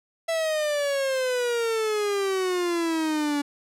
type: exponential sweep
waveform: 45% pulse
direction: down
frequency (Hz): 665 to 285.4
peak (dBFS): -23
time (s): 0.28-3.42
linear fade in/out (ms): 10
effects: low-pass 11000 Hz 12 dB/octave